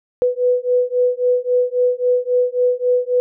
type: beating tone pair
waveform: sine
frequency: 493.9 / 497.6 Hz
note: B4 / B4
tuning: 0 / +13 cents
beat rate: 3.7 Hz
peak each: -17 dBFS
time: 0.22-3.2 s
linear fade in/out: 0 ms
effects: none